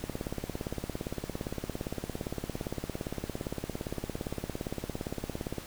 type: click train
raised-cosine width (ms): 2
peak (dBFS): -20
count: 98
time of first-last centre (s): 0.04-5.583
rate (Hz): 17.5
effects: pink hiss -46 dBFS RMS until 5.66 s